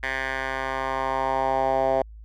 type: tone with band-pass filter sweep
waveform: 10% pulse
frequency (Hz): 133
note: C3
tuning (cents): +29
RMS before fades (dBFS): -25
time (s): 0.03-2.02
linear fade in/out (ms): 2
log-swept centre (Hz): 1800 to 650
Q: 3
effects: added 54 Hz sine -40 dBFS peak until 2.24 s